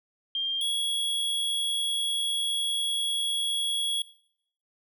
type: tone pair in turn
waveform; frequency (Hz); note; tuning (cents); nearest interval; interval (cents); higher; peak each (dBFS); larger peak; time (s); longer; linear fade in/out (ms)
sine / square; 3194 / 3337; G7 / G#7; +32 / +8; minor second; 76; second; -26; neither; 0.35-0.61 / 0.61-4.02; second; 2
effects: noise-tail reverb RT60 0.7 s tail -21 dB re dry